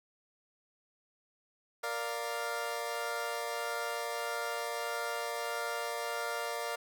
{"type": "chord", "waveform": "20% pulse", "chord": "Bb major", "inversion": "none", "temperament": "equal", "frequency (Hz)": [466.2, 587.3, 698.5], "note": ["Bb4", "D5", "F5"], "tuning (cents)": [0, 0, 0], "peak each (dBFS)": -34, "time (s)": [1.83, 6.76], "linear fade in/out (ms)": 10, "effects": []}